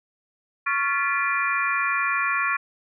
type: tone cluster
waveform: sine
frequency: 1111 / 1386 / 1739 / 1973 / 2394 Hz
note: C#6 / F6 / A6 / B6 / D7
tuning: +4 / -14 / -21 / -2 / +33 cents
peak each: -26 / -27 / -27 / -32 / -27 dBFS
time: 0.66-2.57 s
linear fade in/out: 10 ms
effects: none